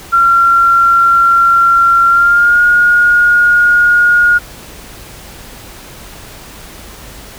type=tone with pitch glide; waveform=sine; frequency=1372 to 1432.7 Hz; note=F6 to F6; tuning=-31 to +44 cents; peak=-5 dBFS; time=0.12-4.39 s; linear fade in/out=20 ms; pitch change=+75 cents; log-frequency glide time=2.07-2.62 s; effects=added 50 Hz sine -39 dBFS peak until 7.38 s + pink hiss -33 dBFS RMS until 7.38 s